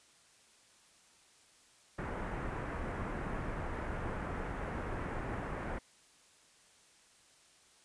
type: low-pass noise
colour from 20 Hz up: pink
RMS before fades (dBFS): -39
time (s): 1.98-5.79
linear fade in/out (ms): 10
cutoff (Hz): 1900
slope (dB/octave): 24
effects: white hiss -64 dBFS RMS until 7.84 s + resampled to 22050 Hz

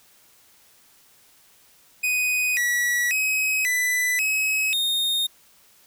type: tone with pitch steps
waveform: 45% pulse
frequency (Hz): 2495 / 1937 / 2541 / 1992 / 2558 / 3689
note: D#7 / B6 / D#7 / B6 / D#7 / A#7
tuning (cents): +4 / -34 / +36 / +14 / +47 / -19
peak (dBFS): -20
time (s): 2.03-5.27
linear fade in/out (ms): 10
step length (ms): 540
effects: white hiss -56 dBFS RMS until 5.86 s

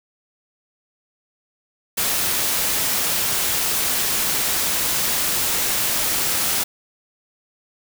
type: noise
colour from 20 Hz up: white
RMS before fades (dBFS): -21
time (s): 1.97-6.64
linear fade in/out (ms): 10
effects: none

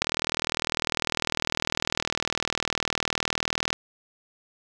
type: click train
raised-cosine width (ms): 0.2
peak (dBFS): -6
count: 149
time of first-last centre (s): 0.02-3.729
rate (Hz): 39.9
effects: none

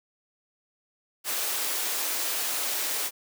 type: high-pass noise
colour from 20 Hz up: white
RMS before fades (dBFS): -29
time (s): 1.24-3.11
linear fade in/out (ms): 50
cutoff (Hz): 310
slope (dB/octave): 24
effects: none

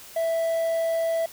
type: tone with quantisation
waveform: triangle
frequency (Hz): 659.3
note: E5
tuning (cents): 0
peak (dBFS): -20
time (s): 0.16-1.26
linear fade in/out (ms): 5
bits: 8
effects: white hiss -45 dBFS RMS until 1.32 s

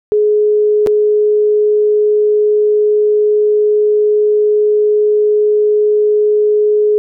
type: tone with dropouts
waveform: sine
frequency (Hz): 421.2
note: G#4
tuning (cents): +24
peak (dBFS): -8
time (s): 0.12-6.98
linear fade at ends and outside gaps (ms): 0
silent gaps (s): 0.863-0.871
effects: none

